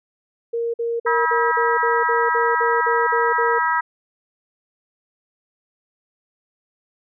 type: tone bursts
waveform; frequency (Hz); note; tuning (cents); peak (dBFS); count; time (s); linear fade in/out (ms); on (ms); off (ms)
sine; 466.2; A#4; 0; -20; 12; 0.53-3.589; 10; 210; 49
type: harmonic tone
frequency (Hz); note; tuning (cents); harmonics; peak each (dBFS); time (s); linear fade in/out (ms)
322.1; E4; -40; 3 / 4 / 5 / 6; -20 / -22 / -24 / -26; 1.06-3.81; 10
effects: none